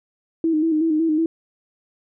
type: tone with vibrato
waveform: sine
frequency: 317.4 Hz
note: D#4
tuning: 35 cents sharp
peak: -16 dBFS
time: 0.44-1.26 s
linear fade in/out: 2 ms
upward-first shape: square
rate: 5.4 Hz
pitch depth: 52 cents each way
effects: none